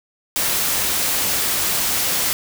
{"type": "noise", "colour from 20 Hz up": "white", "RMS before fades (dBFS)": -20, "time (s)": [0.36, 2.33], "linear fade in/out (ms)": 0, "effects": []}